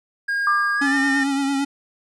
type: tone with pitch glide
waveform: triangle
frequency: 1624 to 1822.9 Hz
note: G#6 to A#6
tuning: -39 to -39 cents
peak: -18 dBFS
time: 0.28-1.24 s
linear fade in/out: 10 ms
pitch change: +200 cents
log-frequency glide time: 0.75-0.97 s
type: tone with exponential decay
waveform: sine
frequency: 1192 Hz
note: D6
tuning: 25 cents sharp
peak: -15 dBFS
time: 0.47-1.58 s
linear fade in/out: 2 ms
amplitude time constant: 240 ms
type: tone with vibrato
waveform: square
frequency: 276.2 Hz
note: C#4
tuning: 6 cents flat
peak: -20 dBFS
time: 0.81-1.65 s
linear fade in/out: 10 ms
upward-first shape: triangle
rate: 8.9 Hz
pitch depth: 41 cents each way
effects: resampled to 24000 Hz